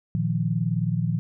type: chord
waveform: sine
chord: Bb suspended fourth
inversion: none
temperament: equal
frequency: 116.54 / 155.56 / 174.61 Hz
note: Bb2 / Eb3 / F3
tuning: 0 / 0 / 0 cents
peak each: -26 dBFS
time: 0.15-1.19 s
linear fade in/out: 0 ms
effects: none